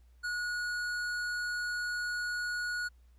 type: tone with hard clipping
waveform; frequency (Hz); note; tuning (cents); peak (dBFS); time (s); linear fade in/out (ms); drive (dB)
sine; 1454; F#6; -31; -34; 0.23-2.89; 20; 11
effects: added 60 Hz sine -57 dBFS peak until 3.18 s + pink hiss -75 dBFS RMS until 3.18 s